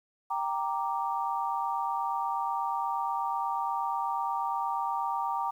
sine chord, G minor, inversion none, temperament equal, 784 / 932.3 / 1174.7 Hz, G5 / Bb5 / D6, 0 / 0 / 0 cents, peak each -33 / -31 / -34 dBFS, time 0.3-5.51 s, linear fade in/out 10 ms, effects 10-bit

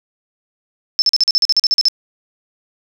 sine tone bursts, 5274 Hz, E8, in tune, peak -9 dBFS, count 13, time 0.99-1.884 s, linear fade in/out 0 ms, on 30 ms, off 42 ms, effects none

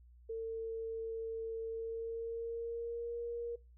sine tone with pitch glide, 451.2 to 471.2 Hz, A4 to A#4, +44 to +19 cents, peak -37 dBFS, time 0.29-3.56 s, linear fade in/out 10 ms, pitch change +75 cents, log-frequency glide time 1.66-3.17 s, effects noise-tail reverb RT60 0.3 s tail -24 dB re dry + added 60 Hz sine -57 dBFS peak until 3.77 s

